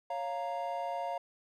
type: chord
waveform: triangle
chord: Bb minor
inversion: first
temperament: equal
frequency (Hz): 554.4 / 698.5 / 932.3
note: Db5 / F5 / Bb5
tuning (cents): 0 / 0 / 0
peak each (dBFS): -38 / -34 / -37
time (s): 0.1-1.18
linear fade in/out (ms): 5
effects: none